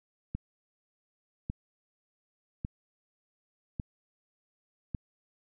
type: click train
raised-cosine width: 5 ms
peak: -21 dBFS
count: 5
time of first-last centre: 0.35-4.948 s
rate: 0.87 Hz
effects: none